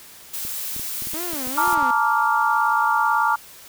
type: noise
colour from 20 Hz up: blue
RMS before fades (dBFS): -29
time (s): 0.33-1.75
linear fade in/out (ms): 10
type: clicks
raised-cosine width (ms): 3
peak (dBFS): -26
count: 12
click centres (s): 0.451 / 0.764 / 0.796 / 1.022 / 1.071 / 1.135 / 1.334 / 1.473 / 1.677 / 1.728 / 1.776 / 1.827
type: tone with vibrato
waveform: sawtooth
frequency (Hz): 299.7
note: D4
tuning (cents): +35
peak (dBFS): -26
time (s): 1.14-1.91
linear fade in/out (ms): 2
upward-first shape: sine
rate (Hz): 2.3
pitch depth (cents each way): 300
type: chord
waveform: sine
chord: Bb major seventh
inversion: third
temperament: just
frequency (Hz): 874.1 / 932.3 / 1165.4 / 1398.5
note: A5 / Bb5 / D6 / F6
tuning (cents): -12 / 0 / -14 / +2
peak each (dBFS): -22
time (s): 1.57-3.36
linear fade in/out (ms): 10
effects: white hiss -44 dBFS RMS until 3.68 s